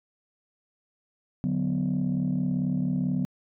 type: chord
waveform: sine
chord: B minor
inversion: first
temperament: equal with one note detuned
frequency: 146.83 / 185 / 249.4 Hz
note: D3 / F#3 / B3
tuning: 0 / 0 / +17 cents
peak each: -28 / -26 / -27 dBFS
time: 1.44-3.25 s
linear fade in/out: 0 ms
effects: tanh soft clip ceiling -19 dBFS